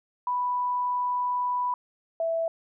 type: tone pair in turn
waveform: sine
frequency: 987.8 / 659.3 Hz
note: B5 / E5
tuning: 0 / 0 cents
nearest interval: perfect fifth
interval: 700 cents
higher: first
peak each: -24 dBFS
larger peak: neither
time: 0.27-1.74 / 2.2-2.48 s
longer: first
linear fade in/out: 2 ms
effects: none